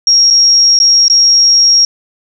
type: tone with dropouts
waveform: sine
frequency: 5590 Hz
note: F8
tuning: 1 cent sharp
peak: -4 dBFS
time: 0.07-1.85 s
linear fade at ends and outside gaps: 2 ms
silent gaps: 0.303-0.307 / 0.79-0.8 / 1.082-1.099 s
effects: none